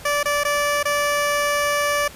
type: tone with dropouts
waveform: 15% pulse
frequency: 582 Hz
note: D5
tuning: 16 cents flat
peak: -12 dBFS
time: 0.05-2.08 s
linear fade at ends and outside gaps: 5 ms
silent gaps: 0.231-0.255 / 0.436-0.449 / 0.83-0.853 s
effects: pink hiss -41 dBFS RMS until 2.15 s + resampled to 32000 Hz